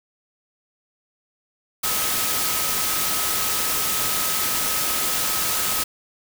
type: tone in noise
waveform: sine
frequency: 1275 Hz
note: D#6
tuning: 42 cents sharp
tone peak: -33 dBFS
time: 1.83-5.84 s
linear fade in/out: 10 ms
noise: white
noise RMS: -23 dBFS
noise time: 1.83-5.84 s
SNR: -13 dB
effects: none